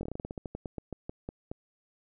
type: slowing click train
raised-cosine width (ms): 2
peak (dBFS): -23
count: 18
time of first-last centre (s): 0.01-1.515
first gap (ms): 21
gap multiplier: 1.16
effects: none